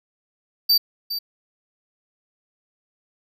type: tone with echo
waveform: square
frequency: 4640 Hz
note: D8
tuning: 22 cents flat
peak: -14 dBFS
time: 0.69-0.78 s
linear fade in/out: 10 ms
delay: 410 ms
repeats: 1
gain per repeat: -11 dB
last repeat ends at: 1.19 s
effects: none